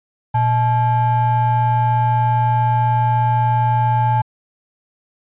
triangle ring-modulated tone, 373.6 Hz, F#4, 17 cents sharp, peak -8 dBFS, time 0.34-4.22 s, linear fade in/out 10 ms, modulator 492 Hz, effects resampled to 8000 Hz

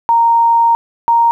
sine tone pair in turn, 928 / 931.3 Hz, A#5 / A#5, -8 / -2 cents, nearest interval unison, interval 6 cents, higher second, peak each -7 dBFS, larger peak neither, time 0.09-0.75 / 1.08-1.31 s, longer first, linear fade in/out 0 ms, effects 8-bit

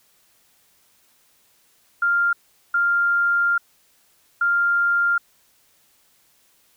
sine tone bursts at uneven times, 1396.9 Hz, F6, in tune, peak -16 dBFS, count 3, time 2.02-2.33 / 2.74-3.58 / 4.41-5.18 s, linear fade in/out 5 ms, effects white hiss -60 dBFS RMS until 6.76 s

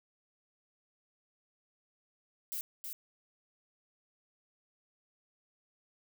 violet noise with echo, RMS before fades -38 dBFS, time 2.52-2.61 s, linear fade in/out 0 ms, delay 320 ms, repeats 1, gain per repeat -4 dB, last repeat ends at 2.93 s, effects none

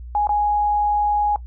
sine tone with dropouts, 830.6 Hz, G#5, in tune, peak -16 dBFS, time 0.15-1.36 s, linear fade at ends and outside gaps 1 ms, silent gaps 0.271-0.292 s, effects noise-tail reverb RT60 0.1 s tail -19 dB re dry + added 60 Hz sine -32 dBFS peak until 1.46 s

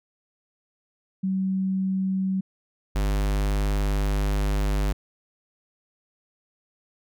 sine / square tone pair in turn, 190 / 50.2 Hz, F#3 / G1, +46 / +42 cents, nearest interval octave + major seventh, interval 2304 cents, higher first, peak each -22 dBFS, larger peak neither, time 1.23-2.41 / 2.95-4.93 s, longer second, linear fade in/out 10 ms, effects none

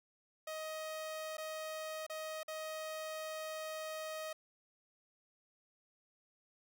sawtooth tone with dropouts, 628 Hz, D#5, 16 cents sharp, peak -37 dBFS, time 0.47-4.33 s, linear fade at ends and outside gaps 5 ms, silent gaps 1.37-1.38 / 2.066-2.097 / 2.432-2.48 s, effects none

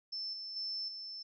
sine tone with level steps, 5300 Hz, E8, 9 cents sharp, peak -37 / -41 / -36 / -42 dBFS, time 0.12-1.23 s, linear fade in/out 10 ms, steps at 0.33 / 0.56 / 0.88 s, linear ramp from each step 5 ms, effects none

